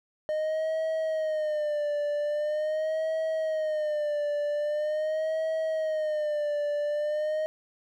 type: tone with vibrato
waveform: triangle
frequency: 612 Hz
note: D#5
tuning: 29 cents flat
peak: -24 dBFS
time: 0.29-7.46 s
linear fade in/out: 0 ms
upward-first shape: sine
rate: 0.43 Hz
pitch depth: 75 cents each way
effects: none